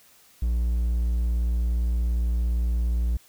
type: tone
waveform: triangle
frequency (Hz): 58.7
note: A#1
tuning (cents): +13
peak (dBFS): -19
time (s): 0.42-3.17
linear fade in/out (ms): 5
effects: white hiss -56 dBFS RMS until 3.28 s